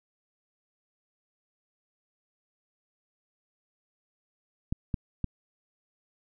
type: clicks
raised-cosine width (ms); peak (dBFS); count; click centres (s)
5; -16; 3; 4.725 / 4.942 / 5.243
effects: none